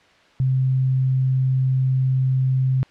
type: tone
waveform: sine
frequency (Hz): 130.81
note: C3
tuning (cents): 0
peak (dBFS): -16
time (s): 0.4-2.83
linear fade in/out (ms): 0
effects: white hiss -53 dBFS RMS until 2.9 s + low-pass 3000 Hz 12 dB/octave